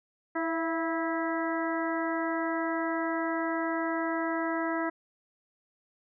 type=harmonic tone with a mistuned harmonic; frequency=326.5 Hz; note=E4; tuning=17 cents flat; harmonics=1 / 2 / 3 / 4 / 5 / 6; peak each=-31 / -34 / -36 / -37 / -38 / -39 dBFS; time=0.35-4.9 s; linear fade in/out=10 ms; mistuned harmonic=2; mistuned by=+36 cents; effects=none